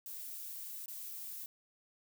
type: noise with dropouts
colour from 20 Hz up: violet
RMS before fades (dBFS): -45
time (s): 0.06-1.46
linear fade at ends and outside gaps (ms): 1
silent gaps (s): 0.859-0.881
effects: none